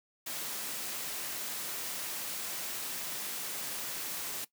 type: noise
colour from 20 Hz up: white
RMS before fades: -38 dBFS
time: 0.26-4.45 s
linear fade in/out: 10 ms
effects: noise-tail reverb RT60 0.1 s tail -18 dB re dry + high-pass 150 Hz 12 dB/octave